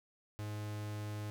45% pulse tone, 105.2 Hz, G#2, 23 cents sharp, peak -39 dBFS, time 0.39-1.3 s, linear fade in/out 0 ms, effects none

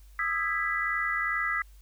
sine chord, E major seventh, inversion third, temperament just, 1236.1 / 1318.5 / 1648.1 / 1977.8 Hz, D#6 / E6 / G#6 / B6, -12 / 0 / -14 / +2 cents, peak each -34 / -33 / -33 / -29 dBFS, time 0.19-1.62 s, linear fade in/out 2 ms, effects added 50 Hz sine -49 dBFS peak until 1.81 s + white hiss -64 dBFS RMS until 1.81 s

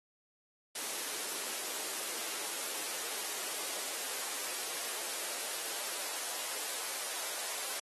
white noise with high-pass filter sweep, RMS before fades -38 dBFS, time 0.75-7.8 s, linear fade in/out 5 ms, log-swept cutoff 340 to 530 Hz, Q 1.3, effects AAC 32 kbps

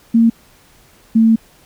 sine tone pair in turn, 229.1 / 224.4 Hz, A#3 / A3, -30 / +34 cents, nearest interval unison, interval 36 cents, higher first, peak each -7 dBFS, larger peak neither, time 0.14-0.3 / 1.15-1.36 s, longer second, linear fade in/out 10 ms, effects pink hiss -49 dBFS RMS until 1.65 s

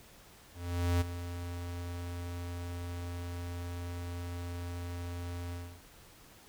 square tone with ADSR envelope, 87.31 Hz, F2, in tune, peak -26 dBFS, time 0.53-5.81 s, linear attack 480 ms, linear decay 16 ms, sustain -12 dB, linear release 280 ms, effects pink hiss -57 dBFS RMS until 6.48 s

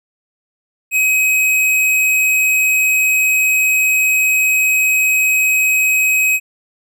square tone, 2535 Hz, D#7, 32 cents sharp, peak -12 dBFS, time 0.91-6.4 s, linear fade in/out 50 ms, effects none

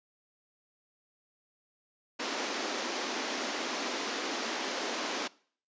pink band-pass noise, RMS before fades -35 dBFS, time 2.19-5.28 s, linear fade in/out 10 ms, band 240 to 6700 Hz, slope 48 dB/octave, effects noise-tail reverb RT60 0.5 s tail -22 dB re dry + resampled to 16000 Hz

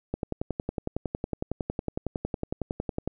click train, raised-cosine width 2 ms, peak -15 dBFS, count 33, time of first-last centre 0.14-3.076 s, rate 10.9 Hz, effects none

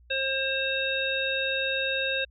harmonic tone, 534 Hz, C5, 35 cents sharp, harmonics 1 / 3 / 5 / 7, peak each -31 / -31 / -30 / -31 dBFS, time 0.1-2.25 s, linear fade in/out 10 ms, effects added 60 Hz sine -53 dBFS peak until 2.3 s

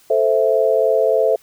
sine chord, A minor, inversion none, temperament equal, 440 / 523.3 / 659.3 Hz, A4 / C5 / E5, 0 / 0 / 0 cents, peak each -17 dBFS, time 0.1-1.36 s, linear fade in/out 5 ms, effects white hiss -52 dBFS RMS until 1.42 s

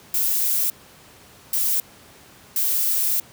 violet noise bursts at uneven times, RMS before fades -21 dBFS, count 3, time 0.14-0.7 / 1.53-1.8 / 2.56-3.2 s, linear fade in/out 2 ms, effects pink hiss -48 dBFS RMS until 3.32 s + high-pass 80 Hz 12 dB/octave

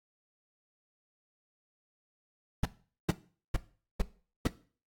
brown noise bursts, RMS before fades -25 dBFS, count 5, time 2.63-4.475 s, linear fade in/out 5 ms, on 25 ms, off 430 ms, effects noise-tail reverb RT60 0.4 s tail -17 dB re dry + AAC 64 kbps

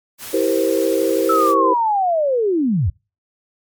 white noise, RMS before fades -32 dBFS, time 0.18-1.55 s, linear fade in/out 50 ms
sine chord, C dominant seventh, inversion first, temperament just, 327 / 392.4 / 470.9 / 523.3 Hz, E4 / G4 / Bb4 / C5, -14 / +2 / +18 / 0 cents, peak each -20 dBFS, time 0.33-1.74 s, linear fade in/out 10 ms
sine linear sweep, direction down, 1330 to 69.3 Hz, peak -14 dBFS, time 1.29-2.9 s, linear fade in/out 5 ms
effects noise-tail reverb RT60 0.3 s tail -26 dB re dry + MP3 96 kbps

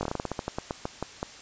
slowing click train, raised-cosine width 1 ms, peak -15 dBFS, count 16, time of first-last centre 0.01-1.229 s, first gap 20 ms, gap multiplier 1.18, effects white hiss -46 dBFS RMS until 1.41 s + resampled to 16000 Hz

